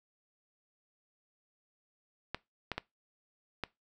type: clicks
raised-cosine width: 0.3 ms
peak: -18 dBFS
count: 4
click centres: 2.346 / 2.717 / 2.78 / 3.637 s
effects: noise-tail reverb RT60 0.2 s tail -21 dB re dry